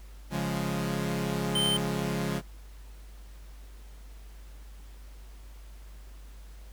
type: chord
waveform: sawtooth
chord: Db major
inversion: none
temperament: equal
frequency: 138.59 / 174.61 / 207.7 Hz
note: Db3 / F3 / Ab3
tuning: 0 / 0 / 0 cents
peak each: -29 dBFS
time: 0.3-2.42 s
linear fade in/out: 50 ms
type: tone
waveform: square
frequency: 3100 Hz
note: G7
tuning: 20 cents flat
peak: -26 dBFS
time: 1.55-1.77 s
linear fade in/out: 5 ms
effects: added 50 Hz sine -44 dBFS peak until 6.72 s + pink hiss -58 dBFS RMS until 6.72 s